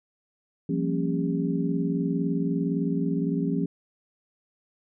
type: tone cluster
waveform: sine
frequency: 171.8 / 191.5 / 229.5 / 273.3 / 404 Hz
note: F3 / G3 / A#3 / C#4 / G#4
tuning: -28 / -40 / -27 / -24 / -48 cents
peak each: -27 / -32 / -32 / -28 / -34 dBFS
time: 0.69-3.66 s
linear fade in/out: 5 ms
effects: none